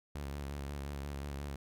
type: tone with vibrato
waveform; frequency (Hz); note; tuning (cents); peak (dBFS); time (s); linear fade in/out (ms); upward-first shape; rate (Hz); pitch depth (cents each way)
sawtooth; 70.7; C#2; +35; -35; 0.15-1.56; 5; square; 5.6; 37
effects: none